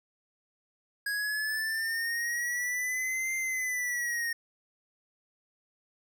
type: linear two-way sweep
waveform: square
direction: up then down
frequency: 1649 to 2093 to 1846 Hz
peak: -30 dBFS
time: 1.06-4.33 s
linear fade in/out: 5 ms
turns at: 3.35 s
effects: 12-bit